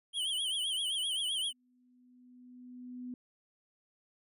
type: tone with vibrato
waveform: square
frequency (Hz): 3136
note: G7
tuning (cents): 0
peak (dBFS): -32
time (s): 0.13-1.53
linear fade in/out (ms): 50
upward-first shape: triangle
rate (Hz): 7.7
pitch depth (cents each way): 130
type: tone with exponential growth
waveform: sine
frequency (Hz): 248.8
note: B3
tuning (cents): +13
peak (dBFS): -38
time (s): 1.16-3.14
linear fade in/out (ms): 2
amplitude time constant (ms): 430
effects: resampled to 32000 Hz